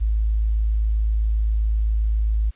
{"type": "tone", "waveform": "sine", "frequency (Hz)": 53.8, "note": "A1", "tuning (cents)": -38, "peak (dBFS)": -17, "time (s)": [0, 2.51], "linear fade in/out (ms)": 20, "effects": ["white hiss -57 dBFS RMS until 2.55 s", "resampled to 8000 Hz"]}